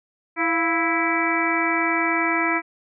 harmonic tone with a mistuned harmonic, 329.6 Hz, E4, in tune, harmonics 1 / 2 / 3 / 4 / 5 / 6 / 7, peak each -25 / -29 / -27 / -27 / -30 / -26 / -25 dBFS, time 0.36-2.62 s, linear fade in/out 50 ms, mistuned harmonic 2, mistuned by +82 cents, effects none

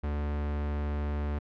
45% pulse tone, 73.42 Hz, D2, in tune, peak -29 dBFS, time 0.03-1.39 s, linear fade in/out 10 ms, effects low-pass 2000 Hz 12 dB/octave

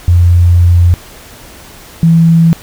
sine tone pair in turn, 87.31 / 165.34 Hz, F2 / E3, 0 / +6 cents, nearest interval major seventh, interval 1106 cents, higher second, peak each -3 / -3 dBFS, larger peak neither, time 0.08-0.94 / 2.03-2.53 s, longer first, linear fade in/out 0 ms, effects pink hiss -34 dBFS RMS until 2.62 s

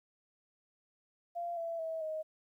sine tone with pitch steps, 690 / 668.4 / 647.5 / 627.3 Hz, F5 / E5 / E5 / D#5, -21 / +24 / -31 / +14 cents, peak -35 dBFS, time 1.35-2.23 s, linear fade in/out 20 ms, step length 220 ms, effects 12-bit

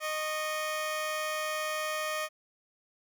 15% pulse tone pair together, 617.4 / 1100 Hz, D#5 / C#6, -14 / -14 cents, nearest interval minor seventh, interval 1000 cents, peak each -25 / -35 dBFS, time 0-2.29 s, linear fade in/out 50 ms, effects none

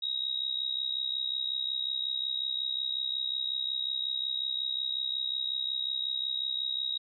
sine tone with amplitude modulation, 3796 Hz, A#7, 31 cents sharp, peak -26 dBFS, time 0.02-6.98 s, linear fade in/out 10 ms, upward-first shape sine, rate 65.5 Hz, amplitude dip 80%, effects none

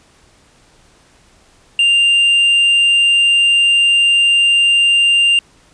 triangle tone, 2792 Hz, F7, 1 cent flat, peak -7 dBFS, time 1.79-5.39 s, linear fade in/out 2 ms, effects pink hiss -50 dBFS RMS until 5.73 s + resampled to 22050 Hz

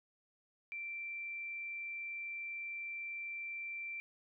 sine tone, 2349 Hz, D7, in tune, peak -40 dBFS, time 0.72-4 s, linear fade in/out 0 ms, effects none

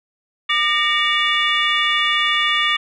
sine tone cluster, 1202 / 1850 / 2269 / 2853 / 3487 Hz, D6 / A#6 / C#7 / F7 / A7, +40 / -14 / +40 / +36 / -16 cents, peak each -21 dBFS, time 0.49-2.77 s, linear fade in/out 10 ms, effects tanh soft clip ceiling -7 dBFS

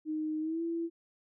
sine tone with pitch glide, 310 to 334.2 Hz, D#4 to E4, -6 to +24 cents, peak -31 dBFS, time 0.05-0.9 s, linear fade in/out 50 ms, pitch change +130 cents, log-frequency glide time 0.4-0.62 s, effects none

